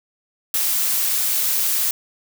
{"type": "noise", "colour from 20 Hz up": "blue", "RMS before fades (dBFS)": -20, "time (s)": [0.54, 1.91], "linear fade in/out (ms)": 2, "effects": []}